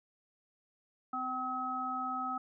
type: harmonic tone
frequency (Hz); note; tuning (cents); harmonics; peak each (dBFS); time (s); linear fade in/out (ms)
256; C4; -38; 1 / 3 / 5; -42 / -39 / -35; 1.13-2.38; 5
effects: none